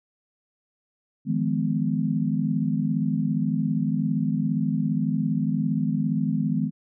sine chord, F half-diminished seventh, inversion third, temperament just, 157.15 / 174.61 / 209.5 / 251.4 Hz, Eb3 / F3 / Ab3 / Cb4, +18 / 0 / +15 / +31 cents, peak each -26 / -30 / -26 / -27 dBFS, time 1.25-6.71 s, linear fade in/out 50 ms, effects none

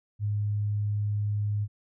sine tone, 103.83 Hz, G#2, in tune, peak -25 dBFS, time 0.19-1.68 s, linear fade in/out 50 ms, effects none

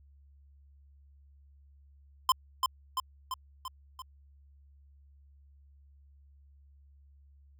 square tone with echo, 1035 Hz, C6, 19 cents flat, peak -21 dBFS, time 2.29-2.32 s, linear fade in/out 2 ms, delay 340 ms, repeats 5, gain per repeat -4 dB, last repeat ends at 4.02 s, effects added 70 Hz sine -56 dBFS peak until 7.59 s

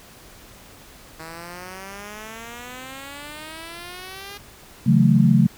5% pulse exponential sweep, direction up, 159.2 to 409.5 Hz, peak -24 dBFS, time 1.19-4.38 s, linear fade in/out 10 ms
sine chord, F# minor seventh, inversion second, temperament equal, 138.59 / 164.81 / 185 / 220 Hz, C#3 / E3 / F#3 / A3, 0 / 0 / 0 / 0 cents, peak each -17 / -20 / -18 / -17 dBFS, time 4.86-5.47 s, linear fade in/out 10 ms
effects pink hiss -46 dBFS RMS until 5.57 s

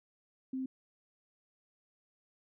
sine tone, 261.6 Hz, C4, in tune, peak -34 dBFS, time 0.53-0.66 s, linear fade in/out 5 ms, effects none

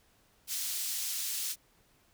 pink high-pass noise, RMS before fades -35 dBFS, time 0.47-1.56 s, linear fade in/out 50 ms, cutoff 4700 Hz, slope 12 dB/octave, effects pink hiss -67 dBFS RMS until 2.13 s

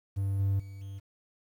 triangle tone with level steps, 98.2 Hz, G2, 4 cents sharp, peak -25 / -22 / -39 / -36 dBFS, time 0.16-1 s, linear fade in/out 20 ms, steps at 0.39 / 0.59 / 0.81 s, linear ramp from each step 10 ms, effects tanh soft clip ceiling -18 dBFS + 10-bit

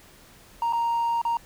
triangle tone with dropouts, 932.3 Hz, A#5, in tune, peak -19 dBFS, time 0.62-1.37 s, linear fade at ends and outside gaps 2 ms, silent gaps 0.726-0.732 / 1.216-1.251 s, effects tanh soft clip ceiling -17 dBFS + pink hiss -52 dBFS RMS until 1.45 s

